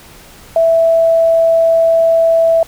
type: tone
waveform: sine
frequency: 659.3 Hz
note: E5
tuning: in tune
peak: -7 dBFS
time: 0.56-2.63 s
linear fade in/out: 2 ms
effects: pink hiss -39 dBFS RMS until 2.67 s